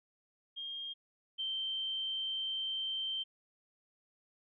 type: tone pair in turn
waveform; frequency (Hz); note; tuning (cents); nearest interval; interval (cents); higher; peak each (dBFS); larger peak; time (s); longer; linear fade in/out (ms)
sine; 3222 / 3125; G7 / G7; +47 / -6; minor second; 53; first; -39 / -34; second; 0.56-0.94 / 1.38-3.24; second; 20
effects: none